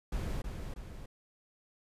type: noise with echo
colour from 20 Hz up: brown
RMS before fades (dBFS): -35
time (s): 0.12-0.42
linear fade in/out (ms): 5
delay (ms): 320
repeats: 2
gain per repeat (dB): -5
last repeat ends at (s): 1.06
effects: resampled to 32000 Hz